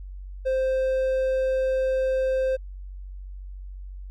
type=tone; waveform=triangle; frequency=523.3 Hz; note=C5; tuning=in tune; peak=-19 dBFS; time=0.45-2.57 s; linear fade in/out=20 ms; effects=added 47 Hz sine -35 dBFS peak until 4.1 s